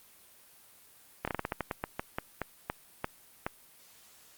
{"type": "slowing click train", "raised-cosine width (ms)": 0.5, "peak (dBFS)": -16, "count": 16, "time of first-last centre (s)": [1.25, 3.465], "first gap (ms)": 26, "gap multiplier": 1.22, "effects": ["white hiss -58 dBFS RMS until 4.37 s", "Opus 32 kbps"]}